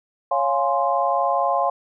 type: chord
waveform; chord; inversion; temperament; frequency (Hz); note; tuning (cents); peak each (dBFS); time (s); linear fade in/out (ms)
sine; Db major seventh; none; equal; 554.4 / 698.5 / 830.6 / 1046.5; Db5 / F5 / Ab5 / C6; 0 / 0 / 0 / 0; -24 / -22 / -24 / -23; 0.31-1.7; 5
effects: none